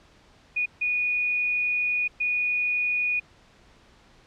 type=tone bursts at uneven times; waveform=sine; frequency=2462 Hz; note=D#7; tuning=19 cents flat; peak=-22 dBFS; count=3; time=0.56-0.66 / 0.81-2.08 / 2.2-3.2 s; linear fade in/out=10 ms; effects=pink hiss -56 dBFS RMS until 4.26 s + low-pass 5000 Hz 12 dB/octave